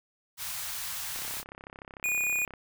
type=band-stop noise; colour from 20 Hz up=white; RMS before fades=-36 dBFS; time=0.37-1.44 s; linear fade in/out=50 ms; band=150 to 740 Hz; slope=24 dB/octave
type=click train; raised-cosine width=0.5 ms; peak=-28 dBFS; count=47; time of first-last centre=1.16-2.537 s; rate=33.4 Hz
type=tone; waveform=square; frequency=2457 Hz; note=D#7; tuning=22 cents flat; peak=-27 dBFS; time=2.04-2.45 s; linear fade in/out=0 ms
effects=none